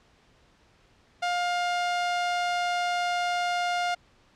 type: tone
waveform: sawtooth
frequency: 707 Hz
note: F5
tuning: 21 cents sharp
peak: -21 dBFS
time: 1.22-3.95 s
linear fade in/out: 10 ms
effects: pink hiss -61 dBFS RMS until 4.35 s + low-pass 5000 Hz 12 dB/octave